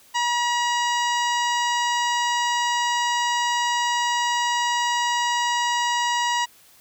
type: harmonic tone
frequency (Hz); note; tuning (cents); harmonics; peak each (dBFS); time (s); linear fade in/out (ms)
960; B5; -49; 1 / 2 / 3 / 4 / 5 / 6 / 7 / 8; -22 / -27 / -29 / -34 / -36 / -34 / -38 / -37; 0.14-6.46; 20
effects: white hiss -53 dBFS RMS until 6.8 s